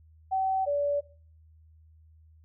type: tone pair in turn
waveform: sine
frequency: 764 / 575.5 Hz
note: G5 / D5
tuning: -45 / -35 cents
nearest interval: perfect fourth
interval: 490 cents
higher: first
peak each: -24 dBFS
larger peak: neither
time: 0.31-0.66 / 0.66-1.01 s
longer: neither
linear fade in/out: 20 ms
effects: noise-tail reverb RT60 0.4 s tail -17 dB re dry + added 79 Hz sine -54 dBFS peak until 2.44 s